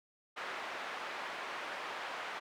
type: band-pass noise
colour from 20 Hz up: pink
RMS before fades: -42 dBFS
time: 0.36-2.4 s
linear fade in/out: 20 ms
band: 760 to 2300 Hz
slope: 12 dB/octave
effects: none